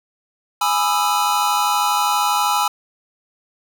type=chord; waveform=square; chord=E major seventh; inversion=first; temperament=equal with one note detuned; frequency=830.6 / 987.8 / 1226 / 1318.5 Hz; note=G#5 / B5 / D#6 / E6; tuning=0 / 0 / -26 / 0 cents; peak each=-21 / -22 / -26 / -22 dBFS; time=0.61-2.68 s; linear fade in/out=5 ms; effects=none